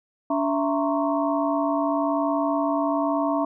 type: tone cluster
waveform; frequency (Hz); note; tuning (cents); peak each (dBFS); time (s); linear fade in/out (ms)
sine; 287.2 / 664 / 928 / 1060 / 1121; D4 / E5 / A#5 / C6 / C#6; -39 / +12 / -8 / +22 / +19; -24 / -25 / -29 / -32 / -32; 0.3-3.45; 5
effects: none